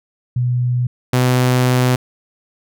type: tone pair in turn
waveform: sine / sawtooth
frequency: 123.47 / 126.21 Hz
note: B2 / B2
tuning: 0 / +38 cents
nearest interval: unison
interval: 38 cents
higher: second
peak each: -14 / -8 dBFS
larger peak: second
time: 0.36-0.87 / 1.13-1.96 s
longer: second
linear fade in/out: 5 ms
effects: none

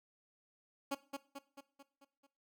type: tone with echo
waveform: 15% pulse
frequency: 278 Hz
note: C#4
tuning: 5 cents sharp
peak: -28 dBFS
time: 0.91-0.95 s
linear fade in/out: 10 ms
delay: 220 ms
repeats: 6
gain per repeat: -5 dB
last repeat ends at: 2.27 s
effects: noise-tail reverb RT60 0.4 s tail -18 dB re dry

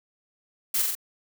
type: noise with echo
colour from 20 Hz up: blue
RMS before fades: -25 dBFS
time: 0.74-0.82 s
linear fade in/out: 5 ms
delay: 44 ms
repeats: 3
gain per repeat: -2 dB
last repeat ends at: 0.952 s
effects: none

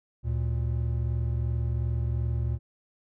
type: tone pair together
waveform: triangle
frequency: 73.42 / 116.18 Hz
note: D2 / A#2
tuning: 0 / -5 cents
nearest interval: minor sixth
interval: 795 cents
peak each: -26 dBFS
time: 0.23-2.59 s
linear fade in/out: 50 ms
effects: none

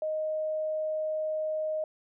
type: tone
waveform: sine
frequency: 622.3 Hz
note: D#5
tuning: in tune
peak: -28 dBFS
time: 0.02-1.84 s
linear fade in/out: 2 ms
effects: none

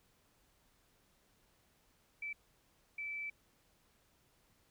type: tone bursts at uneven times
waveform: sine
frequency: 2317 Hz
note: D7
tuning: 24 cents flat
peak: -39 dBFS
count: 2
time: 2.22-2.33 / 2.98-3.3 s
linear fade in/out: 5 ms
effects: pink hiss -72 dBFS RMS until 4.7 s

